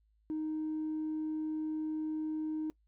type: tone with tanh clipping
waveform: triangle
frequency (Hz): 311.1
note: D#4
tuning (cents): 0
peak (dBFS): -33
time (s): 0.3-2.7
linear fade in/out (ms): 0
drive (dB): 5
effects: noise-tail reverb RT60 0.1 s tail -22 dB re dry + added 53 Hz sine -68 dBFS peak until 2.87 s